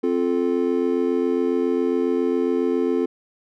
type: chord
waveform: triangle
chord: F major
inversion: second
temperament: just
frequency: 261.9 / 349.2 / 436.5 Hz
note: C4 / F4 / A4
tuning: +2 / 0 / -14 cents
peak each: -21 dBFS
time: 0.03-3.06 s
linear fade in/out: 10 ms
effects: none